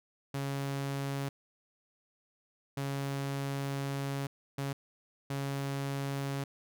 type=tone bursts at uneven times; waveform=sawtooth; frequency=138.59 Hz; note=C#3; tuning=in tune; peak=-29 dBFS; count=4; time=0.34-1.29 / 2.77-4.27 / 4.58-4.73 / 5.3-6.44 s; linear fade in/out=5 ms; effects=none